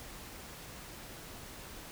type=silence; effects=pink hiss -48 dBFS RMS until 1.91 s